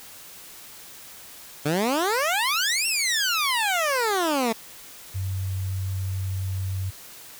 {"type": "exponential two-way sweep", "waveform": "15% pulse", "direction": "up then down", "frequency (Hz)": [140, 2778, 217.2], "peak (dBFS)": -15, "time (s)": [1.65, 4.53], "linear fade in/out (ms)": 10, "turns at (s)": 2.87}
{"type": "tone", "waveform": "sine", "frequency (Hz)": 95.1, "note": "F#2", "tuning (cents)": 48, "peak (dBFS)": -25, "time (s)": [5.14, 6.91], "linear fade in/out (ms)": 20}
{"effects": ["white hiss -44 dBFS RMS until 7.39 s"]}